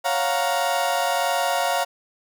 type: chord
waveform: 35% pulse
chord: Gb major seventh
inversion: second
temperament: equal with one note detuned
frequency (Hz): 554.4 / 698.5 / 740 / 935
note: Db5 / F5 / Gb5 / Bb5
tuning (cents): 0 / 0 / 0 / +5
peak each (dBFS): -25 / -22 / -27 / -25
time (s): 0.04-1.85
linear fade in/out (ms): 20
effects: none